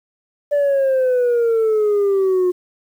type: exponential sweep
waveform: sine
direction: down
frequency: 585 to 357.7 Hz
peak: -11 dBFS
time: 0.51-2.52 s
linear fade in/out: 20 ms
effects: tanh soft clip ceiling -12 dBFS + 8-bit